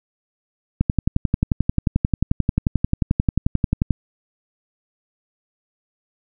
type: click train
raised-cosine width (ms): 5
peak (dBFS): -4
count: 36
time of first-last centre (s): 0.81-3.907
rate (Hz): 11.3
effects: none